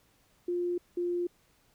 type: tone pair in turn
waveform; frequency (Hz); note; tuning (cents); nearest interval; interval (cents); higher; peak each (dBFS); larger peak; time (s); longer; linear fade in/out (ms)
sine; 352 / 350.8; F4 / F4; +14 / +8; unison; 6; first; -28 / -28; neither; 0.48-0.78 / 0.97-1.27; neither; 5
effects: pink hiss -67 dBFS RMS until 1.74 s